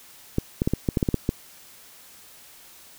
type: clicks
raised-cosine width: 3 ms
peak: -8 dBFS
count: 10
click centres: 0.384 / 0.619 / 0.675 / 0.736 / 0.888 / 0.972 / 1.028 / 1.088 / 1.143 / 1.291 s
effects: white hiss -49 dBFS RMS until 2.98 s